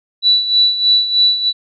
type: tone with tremolo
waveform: sine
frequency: 3951 Hz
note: B7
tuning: in tune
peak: -7 dBFS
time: 0.22-1.53 s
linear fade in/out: 50 ms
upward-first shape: sine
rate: 3.2 Hz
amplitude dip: 70%
effects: none